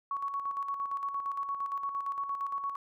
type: tone with tremolo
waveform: sine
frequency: 1115 Hz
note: C#6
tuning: 10 cents sharp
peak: -30 dBFS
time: 0.11-2.76 s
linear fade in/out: 2 ms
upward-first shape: square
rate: 8.7 Hz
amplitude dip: 50%
effects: none